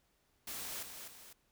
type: noise with echo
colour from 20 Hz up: white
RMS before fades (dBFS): -43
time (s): 0.47-0.83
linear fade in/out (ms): 5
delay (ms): 250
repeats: 2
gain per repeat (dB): -6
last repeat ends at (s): 1.33
effects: pink hiss -75 dBFS RMS until 1.51 s